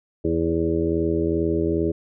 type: harmonic tone with a mistuned harmonic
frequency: 82.41 Hz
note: E2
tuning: in tune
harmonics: 1 / 2 / 3 / 4 / 5 / 6 / 7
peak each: -28 / -29 / -31 / -23 / -24 / -37 / -32 dBFS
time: 0.24-1.92 s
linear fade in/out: 10 ms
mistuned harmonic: 6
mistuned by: +20 cents
effects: none